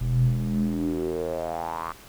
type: tone with band-pass filter sweep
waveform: square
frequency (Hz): 41.2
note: E1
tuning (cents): 0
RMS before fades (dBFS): -26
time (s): 0-1.93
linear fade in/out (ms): 20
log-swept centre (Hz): 93 to 1200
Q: 5.7
effects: pink hiss -48 dBFS RMS until 2.08 s